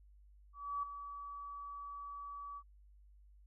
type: tone with ADSR envelope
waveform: sine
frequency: 1144 Hz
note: D6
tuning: 46 cents flat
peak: -34 dBFS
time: 0.53-2.63 s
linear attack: 300 ms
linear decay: 5 ms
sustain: -10 dB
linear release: 60 ms
effects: added 50 Hz sine -59 dBFS peak until 3.46 s